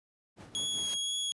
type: noise with tremolo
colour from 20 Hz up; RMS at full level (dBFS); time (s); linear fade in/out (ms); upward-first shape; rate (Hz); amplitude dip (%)
brown; -39; 0.36-0.98; 50; sine; 5.1; 60
type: tone with vibrato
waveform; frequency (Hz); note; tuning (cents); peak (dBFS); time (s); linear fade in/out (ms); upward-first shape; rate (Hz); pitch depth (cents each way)
sawtooth; 3329; G#7; +3; -28; 0.55-1.32; 0; triangle; 2; 16
type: noise with exponential growth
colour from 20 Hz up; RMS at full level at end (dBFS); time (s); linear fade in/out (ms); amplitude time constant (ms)
white; -40; 0.56-0.94; 0; 82
effects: high-pass 150 Hz 12 dB/octave + resampled to 24000 Hz